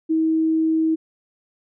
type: tone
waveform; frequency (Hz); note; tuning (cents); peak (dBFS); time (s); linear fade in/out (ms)
sine; 320; D#4; +49; -16; 0.09-0.96; 20
effects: none